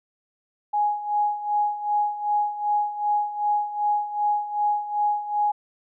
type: tone with tremolo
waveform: sine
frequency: 832 Hz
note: G#5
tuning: 3 cents sharp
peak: -18 dBFS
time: 0.73-5.52 s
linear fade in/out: 10 ms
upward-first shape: sine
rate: 2.6 Hz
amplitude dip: 75%
effects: none